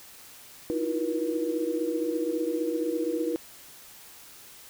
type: tone cluster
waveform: sine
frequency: 310.9 / 326 / 354.7 / 479.8 Hz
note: D#4 / E4 / F4 / A#4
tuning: -1 / -19 / +27 / +50 cents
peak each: -33 / -30 / -34 / -30 dBFS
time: 0.7-3.36 s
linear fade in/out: 0 ms
effects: white hiss -49 dBFS RMS until 4.69 s